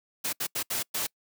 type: noise bursts at uneven times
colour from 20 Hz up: white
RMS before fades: -30 dBFS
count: 5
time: 0.24-0.33 / 0.4-0.47 / 0.55-0.63 / 0.7-0.83 / 0.94-1.07 s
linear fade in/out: 10 ms
effects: noise-tail reverb RT60 0.1 s tail -26 dB re dry + high-pass 100 Hz 12 dB/octave